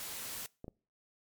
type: noise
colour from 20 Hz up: white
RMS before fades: -42 dBFS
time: 0-0.46 s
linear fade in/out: 0 ms
type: clicks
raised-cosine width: 2 ms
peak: -31 dBFS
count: 2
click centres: 0.644 / 0.681 s
effects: noise-tail reverb RT60 0.4 s tail -25 dB re dry + MP3 96 kbps